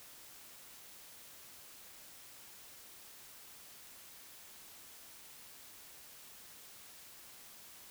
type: silence
effects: white hiss -55 dBFS RMS until 7.9 s